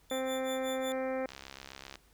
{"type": "tone with tremolo", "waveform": "sawtooth", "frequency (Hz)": 3520, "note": "A7", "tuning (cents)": 0, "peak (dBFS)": -36, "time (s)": [0.1, 0.92], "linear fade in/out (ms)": 0, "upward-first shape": "sine", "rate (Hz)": 5.4, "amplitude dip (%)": 90}
{"type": "harmonic tone", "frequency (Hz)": 261.6, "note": "C4", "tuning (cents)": 0, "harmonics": [1, 2, 3, 4, 5, 6, 7, 8, 9], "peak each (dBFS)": [-38, -33, -42, -50, -47, -50, -48, -50, -51], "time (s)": [0.11, 1.26], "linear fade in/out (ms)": 2}
{"type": "click train", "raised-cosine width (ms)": 0.2, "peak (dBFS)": -27, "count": 46, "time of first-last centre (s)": [1.29, 1.956], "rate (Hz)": 67.6}
{"effects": ["added 50 Hz sine -66 dBFS peak until 2.13 s", "pink hiss -66 dBFS RMS until 2.13 s"]}